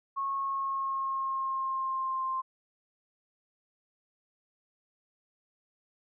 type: tone with pitch glide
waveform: sine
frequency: 1094 to 1050.6 Hz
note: C#6 to C6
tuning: -23 to +7 cents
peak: -29 dBFS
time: 0.16-2.42 s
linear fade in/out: 20 ms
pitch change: -70 cents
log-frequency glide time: 0.35-2.28 s
effects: none